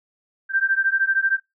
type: beating tone pair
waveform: sine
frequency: 1566 / 1579 Hz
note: G6 / G6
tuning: -2 / +12 cents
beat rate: 13 Hz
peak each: -20 / -21 dBFS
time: 0.49-1.4 s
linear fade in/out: 50 ms
effects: noise-tail reverb RT60 0.2 s tail -24 dB re dry